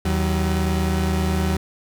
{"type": "tone pair together", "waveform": "35% pulse", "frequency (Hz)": [79.4, 188.85], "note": ["D#2", "F#3"], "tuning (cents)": [36, 36], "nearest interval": "octave + minor third", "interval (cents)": 1500, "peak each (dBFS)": [-19, -21], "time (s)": [0.05, 1.57], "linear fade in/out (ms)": 5, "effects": []}